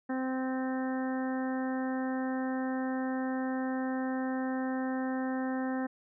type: harmonic tone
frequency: 260 Hz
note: C4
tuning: 11 cents flat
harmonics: 1 / 2 / 3 / 4 / 5 / 6 / 7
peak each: -31 / -39 / -40 / -46 / -48 / -46 / -45 dBFS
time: 0.09-5.87 s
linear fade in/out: 10 ms
effects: none